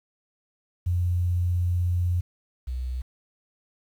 sine tone pair in turn, 88.4 / 63.25 Hz, F2 / B1, +22 / +42 cents, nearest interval tritone, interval 580 cents, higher first, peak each -21 / -27 dBFS, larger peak first, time 0.86-2.21 / 2.67-3.02 s, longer first, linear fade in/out 10 ms, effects 9-bit

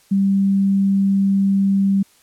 sine tone, 196 Hz, G3, in tune, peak -13 dBFS, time 0.11-2.03 s, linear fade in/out 10 ms, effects white hiss -54 dBFS RMS until 2.22 s + low-pass 12000 Hz 12 dB/octave

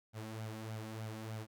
sawtooth tone with flanger, 110 Hz, A2, in tune, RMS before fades -44 dBFS, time 0.13-1.47 s, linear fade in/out 50 ms, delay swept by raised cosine 1.3 to 3.8 ms, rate 3.3 Hz, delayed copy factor +0.6, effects none

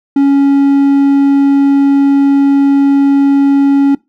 triangle tone, 278.4 Hz, C#4, 8 cents sharp, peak -3 dBFS, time 0.16-3.95 s, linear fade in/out 5 ms, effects noise-tail reverb RT60 0.2 s tail -21 dB re dry

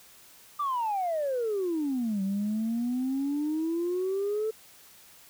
sine exponential two-way sweep, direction down then up, 1200 to 191.2 to 443.4 Hz, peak -25 dBFS, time 0.59-4.51 s, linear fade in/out 10 ms, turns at 2.22 s, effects tanh soft clip ceiling -23 dBFS + white hiss -54 dBFS RMS until 5.29 s

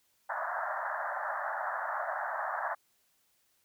pink band-pass noise, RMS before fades -35 dBFS, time 0.29-2.75 s, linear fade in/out 10 ms, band 600 to 1800 Hz, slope 96 dB/octave, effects white hiss -72 dBFS RMS until 3.64 s

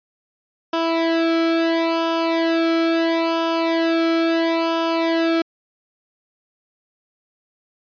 sawtooth tone with flanger, 330 Hz, E4, 2 cents sharp, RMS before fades -19 dBFS, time 0.73-5.42 s, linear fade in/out 5 ms, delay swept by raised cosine 0.48 to 1.08 ms, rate 0.74 Hz, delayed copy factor -0.85, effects resampled to 11025 Hz

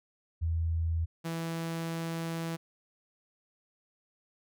sine / sawtooth tone pair in turn, 82.3 / 165.12 Hz, E2 / E3, -2 / +3 cents, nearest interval octave, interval 1205 cents, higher second, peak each -27 / -29 dBFS, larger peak first, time 0.41-1.06 / 1.24-2.57 s, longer second, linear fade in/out 20 ms, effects none

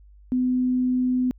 sine tone, 252.6 Hz, B3, 39 cents sharp, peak -19 dBFS, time 0.32-1.31 s, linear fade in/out 0 ms, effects added 50 Hz sine -47 dBFS peak until 1.38 s

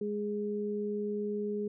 sine tone pair together, 207.6 / 415.1 Hz, G#3 / G#4, 0 / -1 cents, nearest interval octave, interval 1199 cents, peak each -35 / -33 dBFS, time 0.01-1.68 s, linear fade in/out 5 ms, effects none

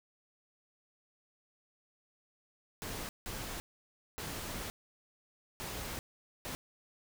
pink noise bursts at uneven times, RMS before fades -41 dBFS, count 5, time 2.82-3.09 / 3.26-3.6 / 4.18-4.7 / 5.6-5.99 / 6.45-6.55 s, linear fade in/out 0 ms, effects none

